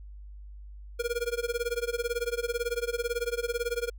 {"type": "tone with tremolo", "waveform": "square", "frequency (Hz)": 475, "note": "A#4", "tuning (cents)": 33, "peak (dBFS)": -26, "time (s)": [0.99, 3.9], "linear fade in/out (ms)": 10, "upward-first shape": "sine", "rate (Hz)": 18, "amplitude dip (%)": 95, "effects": ["added 50 Hz sine -42 dBFS peak until 3.98 s"]}